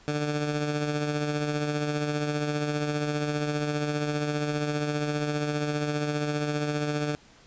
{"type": "tone with tremolo", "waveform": "15% pulse", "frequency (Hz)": 148.4, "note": "D3", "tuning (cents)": 18, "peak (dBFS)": -18, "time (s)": [0.08, 7.15], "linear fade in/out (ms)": 0, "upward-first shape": "triangle", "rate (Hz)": 15, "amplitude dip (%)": 45, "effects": ["pink hiss -55 dBFS RMS until 7.46 s", "resampled to 16000 Hz"]}